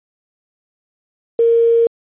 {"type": "tone with quantisation", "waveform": "sine", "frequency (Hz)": 463.2, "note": "A#4", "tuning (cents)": -11, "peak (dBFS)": -9, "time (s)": [1.39, 1.87], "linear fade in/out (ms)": 2, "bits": 6, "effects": ["resampled to 8000 Hz"]}